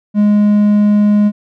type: tone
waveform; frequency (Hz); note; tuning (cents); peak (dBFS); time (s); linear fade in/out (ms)
triangle; 207.7; G#3; 0; -5; 0.14-1.32; 50
effects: none